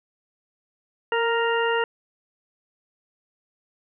harmonic tone with a mistuned harmonic, 466.2 Hz, A#4, in tune, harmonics 1 / 2 / 3 / 4 / 6, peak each -23 / -26 / -28 / -29 / -31 dBFS, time 1.12-1.84 s, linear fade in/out 2 ms, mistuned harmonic 1, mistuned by -21 cents, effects none

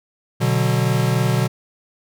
square chord, B minor, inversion none, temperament equal, 123.47 / 146.83 / 185 Hz, B2 / D3 / F#3, 0 / 0 / 0 cents, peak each -19 / -22 / -24 dBFS, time 0.4-1.48 s, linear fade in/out 20 ms, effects none

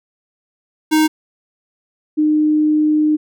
square / sine tone pair in turn, 311.1 / 304.9 Hz, D#4 / D#4, 0 / -35 cents, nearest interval unison, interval 35 cents, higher first, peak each -11 dBFS, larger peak neither, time 0.91-1.08 / 2.17-3.17 s, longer second, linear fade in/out 20 ms, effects none

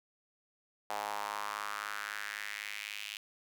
sawtooth tone with high-pass filter sweep, 103.83 Hz, G#2, in tune, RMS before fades -40 dBFS, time 0.9-3.17 s, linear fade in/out 0 ms, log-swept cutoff 770 to 2800 Hz, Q 3.1, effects none

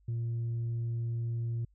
sine tone with tanh clipping, 116.54 Hz, A#2, in tune, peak -31 dBFS, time 0.08-1.65 s, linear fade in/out 5 ms, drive 1 dB, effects added 50 Hz sine -62 dBFS peak until 1.74 s

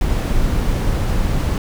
brown noise, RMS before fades -17 dBFS, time 0.01-1.58 s, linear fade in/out 2 ms, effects none

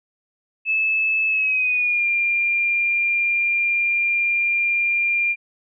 sine tone with pitch glide, 2611 to 2394 Hz, E7 to D7, -17 to +33 cents, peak -17 dBFS, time 0.65-5.36 s, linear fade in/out 50 ms, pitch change -150 cents, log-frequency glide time 1.27-2.06 s, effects none

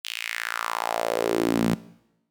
sawtooth tone with high-pass filter sweep, 57 Hz, A#1, 38 cents flat, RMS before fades -26 dBFS, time 0.04-1.75 s, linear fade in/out 10 ms, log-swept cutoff 3200 to 190 Hz, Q 3.5, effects noise-tail reverb RT60 0.9 s tail -19 dB re dry

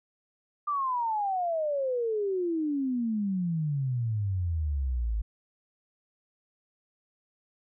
sine exponential sweep, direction down, 1200 to 51.5 Hz, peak -26 dBFS, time 0.67-5.22 s, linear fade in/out 10 ms, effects none

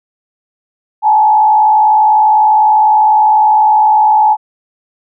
sine tone with frequency modulation, 856 Hz, A5, 48 cents flat, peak -5 dBFS, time 1.02-4.37 s, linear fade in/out 50 ms, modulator 59.9 Hz, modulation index 0.7, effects none

